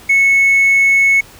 triangle tone, 2201 Hz, C#7, 13 cents flat, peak -5 dBFS, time 0.09-1.21 s, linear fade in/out 10 ms, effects tanh soft clip ceiling -3 dBFS + pink hiss -40 dBFS RMS until 1.39 s

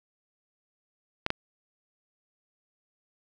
clicks, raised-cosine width 0.3 ms, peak -10 dBFS, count 2, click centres 1.264 / 1.304 s, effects none

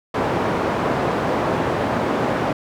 white band-pass noise, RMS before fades -21 dBFS, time 0.14-2.53 s, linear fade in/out 5 ms, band 100 to 800 Hz, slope 12 dB/octave, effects none

